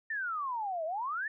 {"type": "exponential two-way sweep", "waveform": "sine", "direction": "down then up", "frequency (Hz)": [1826, 618, 1826], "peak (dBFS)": -32, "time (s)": [0.1, 1.28], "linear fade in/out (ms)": 5, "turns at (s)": 0.85, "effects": []}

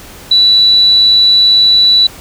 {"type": "tone", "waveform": "sine", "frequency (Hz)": 3951, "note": "B7", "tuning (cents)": 0, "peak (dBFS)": -4, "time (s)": [0.31, 2.07], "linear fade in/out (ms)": 5, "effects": ["pink hiss -33 dBFS RMS until 2.2 s"]}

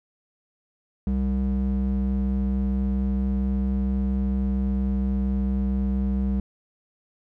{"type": "ring-modulated tone", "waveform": "triangle", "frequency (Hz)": 130.81, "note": "C3", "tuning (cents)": 0, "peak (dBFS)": -16, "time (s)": [1.07, 6.4], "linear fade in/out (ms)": 2, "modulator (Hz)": 66.5, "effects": []}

